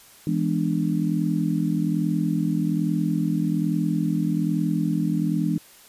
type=chord; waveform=sine; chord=E dominant seventh; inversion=none; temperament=just; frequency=164.81 / 206 / 247.2 / 296.7 Hz; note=E3 / G#3 / B3 / D4; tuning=0 / -14 / +2 / +18 cents; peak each=-24 / -26 / -29 / -26 dBFS; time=0.27-5.58 s; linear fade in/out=2 ms; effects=white hiss -50 dBFS RMS until 5.88 s + resampled to 32000 Hz